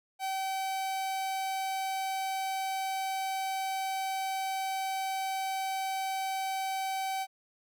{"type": "tone", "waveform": "45% pulse", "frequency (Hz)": 768, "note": "G5", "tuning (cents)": -36, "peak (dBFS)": -31, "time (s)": [0.19, 7.27], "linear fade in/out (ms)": 50, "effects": []}